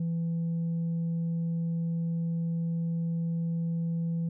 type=tone; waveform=sine; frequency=166.9 Hz; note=E3; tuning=22 cents sharp; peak=-25 dBFS; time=0-4.29 s; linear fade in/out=5 ms; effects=tanh soft clip ceiling -26 dBFS